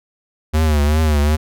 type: tone with vibrato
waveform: square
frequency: 75.8 Hz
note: D#2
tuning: 45 cents flat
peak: -13 dBFS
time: 0.53-1.37 s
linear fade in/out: 20 ms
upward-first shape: triangle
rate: 2.6 Hz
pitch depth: 98 cents each way
effects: none